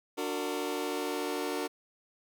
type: chord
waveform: sawtooth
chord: D augmented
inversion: none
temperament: just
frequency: 293.7 / 367.1 / 458.9 Hz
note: D4 / F#4 / A#4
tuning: 0 / -14 / -27 cents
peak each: -32 dBFS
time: 0.17-1.68 s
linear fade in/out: 20 ms
effects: none